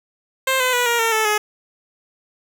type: tone with pitch steps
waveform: 10% pulse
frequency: 527 / 507.9 / 489.4 / 471.7 / 454.6 / 438.1 / 422.2 Hz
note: C5 / B4 / B4 / A#4 / A#4 / A4 / G#4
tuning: +12 / +48 / -16 / +20 / -43 / -7 / +29 cents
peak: -8 dBFS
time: 0.47-1.38 s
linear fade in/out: 5 ms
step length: 130 ms
effects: none